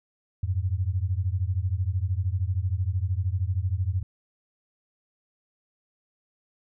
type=beating tone pair; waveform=sine; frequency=87.31 / 100.31 Hz; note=F2 / G2; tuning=0 / +40 cents; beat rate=13 Hz; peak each=-26 / -27 dBFS; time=0.43-4.03 s; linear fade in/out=5 ms; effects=none